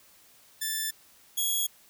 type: tone pair in turn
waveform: 5% pulse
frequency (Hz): 1760 / 3337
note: A6 / G#7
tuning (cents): 0 / +8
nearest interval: major seventh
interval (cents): 1108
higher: second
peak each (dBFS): -18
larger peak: neither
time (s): 0.61-0.91 / 1.37-1.67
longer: neither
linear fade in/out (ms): 10
effects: white hiss -58 dBFS RMS until 1.89 s